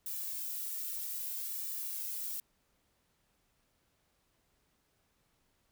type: noise with flanger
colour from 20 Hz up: violet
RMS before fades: -39 dBFS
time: 0.06-2.4 s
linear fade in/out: 2 ms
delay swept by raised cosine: 1.7 to 2.21 ms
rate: 0.61 Hz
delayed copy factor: +0.6
effects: pink hiss -75 dBFS RMS until 5.71 s